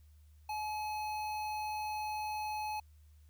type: tone with notch filter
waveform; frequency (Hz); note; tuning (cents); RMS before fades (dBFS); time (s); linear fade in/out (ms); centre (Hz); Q
square; 851; G#5; +42; -38; 0.49-2.8; 5; 7900; 1.2
effects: added 75 Hz sine -57 dBFS peak until 3.29 s + white hiss -75 dBFS RMS until 3.29 s